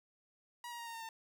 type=tone with pitch steps; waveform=sawtooth; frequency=960 / 947.9 / 935.9 / 924.1 / 912.4 / 900.9 Hz; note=B5 / A#5 / A#5 / A#5 / A#5 / A5; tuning=-49 / +29 / +7 / -15 / -37 / +41 cents; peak=-40 dBFS; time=0.64-1.09 s; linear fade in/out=2 ms; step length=75 ms; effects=none